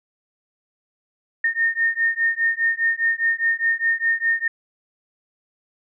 sine beating tone pair, 1828 / 1832.9 Hz, A#6 / A#6, -34 / -30 cents, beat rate 4.9 Hz, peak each -21 dBFS, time 1.44-4.48 s, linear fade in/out 5 ms, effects none

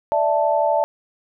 sine chord, D suspended second, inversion none, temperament equal, 587.3 / 659.3 / 880 Hz, D5 / E5 / A5, 0 / 0 / 0 cents, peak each -20 dBFS, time 0.12-0.84 s, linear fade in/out 0 ms, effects none

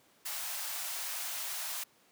white high-pass noise, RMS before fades -38 dBFS, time 0.25-1.84 s, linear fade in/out 10 ms, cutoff 610 Hz, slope 48 dB/octave, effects pink hiss -65 dBFS RMS until 2.11 s + high-pass 200 Hz 12 dB/octave

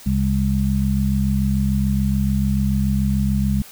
harmonic tone, 66.9 Hz, C2, 39 cents sharp, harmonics 1 / 2 / 3, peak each -21 / -22 / -19 dBFS, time 0.06-3.62 s, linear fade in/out 5 ms, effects white hiss -42 dBFS RMS until 3.71 s

